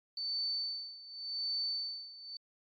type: tone with tremolo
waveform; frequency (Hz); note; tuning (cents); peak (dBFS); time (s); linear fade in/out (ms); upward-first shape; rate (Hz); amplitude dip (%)
sine; 4528; C#8; +36; -32; 0.17-2.37; 2; sine; 0.88; 85
effects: AAC 32 kbps